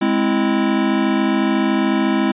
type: chord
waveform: square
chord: Ab augmented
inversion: none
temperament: equal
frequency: 207.7 / 261.6 / 329.6 Hz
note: Ab3 / C4 / E4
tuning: 0 / 0 / 0 cents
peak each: -20 dBFS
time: 0.01-2.32 s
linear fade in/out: 10 ms
effects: resampled to 8000 Hz